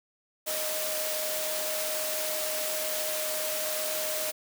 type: tone in noise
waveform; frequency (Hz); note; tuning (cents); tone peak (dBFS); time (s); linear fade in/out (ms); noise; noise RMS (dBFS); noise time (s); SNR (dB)
sine; 620; D#5; -6; -34; 0.46-4.32; 20; white; -32; 0.46-4.32; -5
effects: high-pass 300 Hz 12 dB/octave